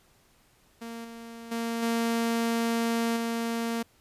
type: tone with level steps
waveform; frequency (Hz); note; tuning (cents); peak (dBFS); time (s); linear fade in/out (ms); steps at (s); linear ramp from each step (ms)
sawtooth; 230.9; A#3; -16; -33 / -37 / -25 / -21 / -24; 0.81-3.83; 10; 1.04 / 1.51 / 1.82 / 3.16; 10
effects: pink hiss -63 dBFS RMS until 4 s + resampled to 32000 Hz